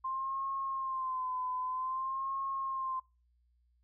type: tone with vibrato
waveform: sine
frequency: 1046.5 Hz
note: C6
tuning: in tune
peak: -33 dBFS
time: 0.04-3 s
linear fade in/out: 10 ms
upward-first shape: sine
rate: 0.52 Hz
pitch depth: 59 cents each way
effects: noise-tail reverb RT60 0.3 s tail -24 dB re dry + added 60 Hz sine -68 dBFS peak until 3.83 s